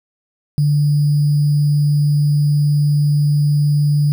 sine tone with sample-and-hold, 146.83 Hz, D3, in tune, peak -11 dBFS, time 0.58-4.12 s, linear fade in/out 0 ms, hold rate 4900 Hz, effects none

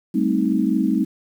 sine chord, A half-diminished seventh, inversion third, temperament equal with one note detuned, 196 / 220 / 261.6 / 314.2 Hz, G3 / A3 / C4 / Eb4, 0 / 0 / 0 / +17 cents, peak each -22 dBFS, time 0.14-1.05 s, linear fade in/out 10 ms, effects 8-bit

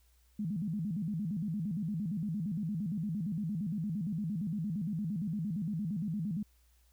sine tone with vibrato, 183.8 Hz, F#3, 11 cents flat, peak -32 dBFS, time 0.39-6.43 s, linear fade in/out 5 ms, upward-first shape square, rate 8.7 Hz, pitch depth 230 cents each way, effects added 60 Hz sine -64 dBFS peak until 6.92 s + white hiss -72 dBFS RMS until 6.92 s

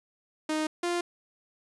sawtooth tone pair in turn, 310 / 348.6 Hz, D#4 / F4, -6 / -3 cents, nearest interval major second, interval 203 cents, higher second, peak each -23 dBFS, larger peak neither, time 0.49-0.67 / 0.83-1.01 s, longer neither, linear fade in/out 5 ms, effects resampled to 24000 Hz

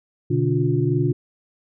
sine tone cluster, 124.5 / 147 / 289.3 / 355.5 Hz, B2 / D3 / D4 / F4, +14 / +2 / -26 / +31 cents, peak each -21 / -22 / -26 / -23 dBFS, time 0.3-1.13 s, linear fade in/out 10 ms, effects none

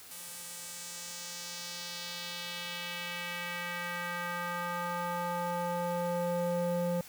square tone with band-pass filter sweep, 174.61 Hz, F3, in tune, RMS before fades -36 dBFS, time 0.11-7.01 s, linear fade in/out 2 ms, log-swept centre 11000 to 420 Hz, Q 1.6, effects white hiss -51 dBFS RMS until 7.08 s

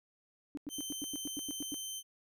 sine tone bursts, 290 Hz, D4, 22 cents flat, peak -37 dBFS, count 11, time 0.55-1.743 s, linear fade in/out 0 ms, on 23 ms, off 94 ms
15% pulse tone, 3100 Hz, G7, 20 cents flat, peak -32 dBFS, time 0.69-2.03 s, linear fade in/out 50 ms
effects none

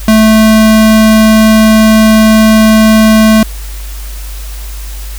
square tone, 218.6 Hz, A3, 11 cents flat, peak -3 dBFS, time 0.08-3.43 s, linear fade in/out 2 ms, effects added 50 Hz sine -19 dBFS peak until 5.18 s + white hiss -30 dBFS RMS until 5.18 s

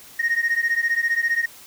sine beating tone pair, 1855 / 1870 Hz, A#6 / A#6, -9 / +5 cents, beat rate 15 Hz, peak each -20 dBFS, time 0.19-1.46 s, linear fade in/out 10 ms, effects tanh soft clip ceiling -15 dBFS + white hiss -45 dBFS RMS until 1.66 s

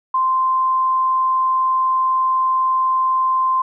sine tone, 1042 Hz, C6, 7 cents flat, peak -14 dBFS, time 0.14-3.62 s, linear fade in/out 5 ms, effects none

